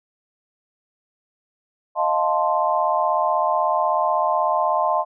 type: chord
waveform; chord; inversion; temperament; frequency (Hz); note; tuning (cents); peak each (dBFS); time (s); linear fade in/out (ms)
sine; F dominant seventh; third; equal; 622.3 / 698.5 / 880 / 1046.5; Eb5 / F5 / A5 / C6; 0 / 0 / 0 / 0; -23 / -23 / -23 / -22; 1.95-5.05; 50
effects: none